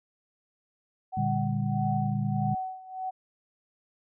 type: tone with tremolo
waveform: sine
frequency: 751 Hz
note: F#5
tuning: 26 cents sharp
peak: -28 dBFS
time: 1.12-3.11 s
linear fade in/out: 20 ms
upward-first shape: sine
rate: 1.6 Hz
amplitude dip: 85%
type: chord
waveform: sine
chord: G minor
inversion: first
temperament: equal with one note detuned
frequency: 116.54 / 146.83 / 199.65 Hz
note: Bb2 / D3 / G3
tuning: 0 / 0 / +32 cents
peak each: -30 dBFS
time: 1.17-2.55 s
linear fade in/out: 5 ms
effects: none